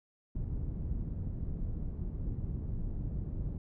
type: low-pass noise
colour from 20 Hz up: pink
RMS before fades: -36 dBFS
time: 0.35-3.58 s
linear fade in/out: 5 ms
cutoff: 170 Hz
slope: 12 dB/octave
effects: none